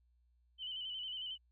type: tone with vibrato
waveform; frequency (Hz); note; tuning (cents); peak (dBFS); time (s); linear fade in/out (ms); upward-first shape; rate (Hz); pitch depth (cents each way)
sine; 3021; F#7; +35; -40; 0.58-1.38; 50; square; 11; 38
effects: added 60 Hz sine -69 dBFS peak until 1.51 s